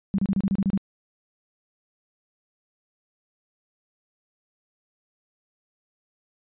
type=tone bursts; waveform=sine; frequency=195.3 Hz; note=G3; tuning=6 cents flat; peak=-19 dBFS; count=9; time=0.14-0.776 s; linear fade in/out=0 ms; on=44 ms; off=30 ms; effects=resampled to 8000 Hz